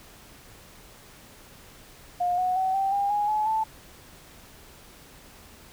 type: tone with pitch steps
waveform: sine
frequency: 712 / 733.7 / 756.1 / 779.1 / 802.9 / 827.4 / 852.6 / 878.6 Hz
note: F5 / F#5 / F#5 / G5 / G5 / G#5 / G#5 / A5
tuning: +33 / -15 / +37 / -11 / +41 / -7 / +45 / -3 cents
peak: -22 dBFS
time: 2.2-3.64 s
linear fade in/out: 10 ms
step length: 180 ms
effects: pink hiss -50 dBFS RMS until 5.72 s